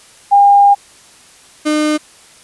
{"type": "tone pair in turn", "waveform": ["sine", "35% pulse"], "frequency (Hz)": [806, 303.7], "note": ["G5", "D#4"], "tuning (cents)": [48, -42], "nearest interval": "octave + perfect fourth", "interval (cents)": 1690, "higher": "first", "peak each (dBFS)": [-4, -10], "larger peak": "first", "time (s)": [[0.31, 0.75], [1.65, 1.98]], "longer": "first", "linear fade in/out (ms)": 20, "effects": ["white hiss -43 dBFS RMS until 2.43 s", "resampled to 24000 Hz"]}